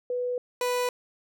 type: tone pair in turn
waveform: sine / 30% pulse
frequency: 493.9 / 493.9 Hz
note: B4 / B4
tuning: 0 / 0 cents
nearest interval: unison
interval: 0 cents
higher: neither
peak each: -26 / -22 dBFS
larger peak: second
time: 0.1-0.38 / 0.61-0.89 s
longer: neither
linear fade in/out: 2 ms
effects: none